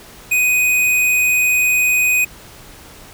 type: tone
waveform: square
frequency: 2495 Hz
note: D#7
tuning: 4 cents sharp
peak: -13 dBFS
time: 0.31-2.25 s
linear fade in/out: 10 ms
effects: pink hiss -40 dBFS RMS until 3.13 s